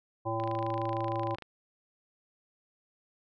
harmonic tone, 112.6 Hz, A2, 40 cents sharp, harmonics 1 / 3 / 5 / 7 / 9, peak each -36 / -36 / -36 / -36 / -36 dBFS, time 0.25-1.36 s, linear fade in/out 20 ms
click train, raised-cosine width 0.3 ms, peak -27 dBFS, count 28, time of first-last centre 0.4-1.423 s, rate 26.4 Hz
effects none

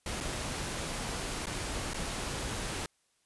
pink noise with dropouts, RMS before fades -36 dBFS, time 0.06-2.86 s, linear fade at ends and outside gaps 2 ms, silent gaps 0.204-0.208 / 1.458-1.468 / 1.935-1.943 s, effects white hiss -73 dBFS RMS until 3.25 s + resampled to 24000 Hz

